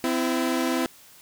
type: tone pair together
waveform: sawtooth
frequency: 257.2 / 332.7 Hz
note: C4 / E4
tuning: -30 / +16 cents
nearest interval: major third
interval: 446 cents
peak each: -21 / -22 dBFS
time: 0.04-0.86 s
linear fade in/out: 0 ms
effects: white hiss -51 dBFS RMS until 1.21 s